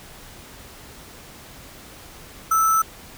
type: tone with sample-and-hold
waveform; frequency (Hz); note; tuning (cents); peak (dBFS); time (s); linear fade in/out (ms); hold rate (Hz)
sine; 1318.5; E6; 0; -15; 2.51-2.82; 5; 7350
effects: pink hiss -43 dBFS RMS until 3.17 s